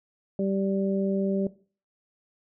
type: harmonic tone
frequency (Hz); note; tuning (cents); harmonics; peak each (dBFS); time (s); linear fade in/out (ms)
195; G3; -9; 1 / 2 / 3; -26 / -29 / -31; 0.39-1.47; 2
effects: noise-tail reverb RT60 0.4 s tail -18 dB re dry